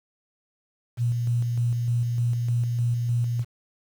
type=tone with tremolo; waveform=sine; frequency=119.3 Hz; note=A#2; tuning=41 cents sharp; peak=-20 dBFS; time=0.97-3.45 s; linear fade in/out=50 ms; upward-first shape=square; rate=3.3 Hz; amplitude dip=30%; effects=8-bit